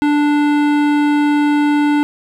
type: tone with hard clipping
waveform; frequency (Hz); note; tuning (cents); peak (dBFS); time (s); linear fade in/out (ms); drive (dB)
sine; 293.7; D4; 0; -13; 0.02-2.03; 0; 16
effects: none